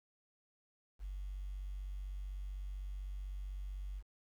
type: tone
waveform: sine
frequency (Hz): 47.91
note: G1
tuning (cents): -39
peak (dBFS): -39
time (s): 0.99-4.03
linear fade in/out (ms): 50
effects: tanh soft clip ceiling -36 dBFS + 11-bit